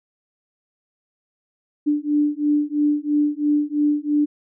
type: beating tone pair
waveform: sine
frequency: 293.8 / 296.8 Hz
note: D4 / D4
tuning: +1 / +18 cents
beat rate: 3 Hz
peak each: -20 dBFS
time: 1.86-4.26 s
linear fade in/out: 20 ms
effects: none